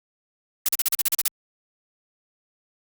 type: noise bursts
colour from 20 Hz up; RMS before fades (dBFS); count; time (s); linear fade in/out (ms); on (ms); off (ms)
blue; -20; 10; 0.66-1.279; 0; 25; 41
effects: Opus 48 kbps